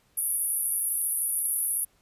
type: band-pass noise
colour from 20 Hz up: pink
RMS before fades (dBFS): -28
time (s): 0.17-1.85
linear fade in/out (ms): 10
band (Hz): 9800 to 12000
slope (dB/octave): 96
effects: pink hiss -66 dBFS RMS until 2.01 s + resampled to 32000 Hz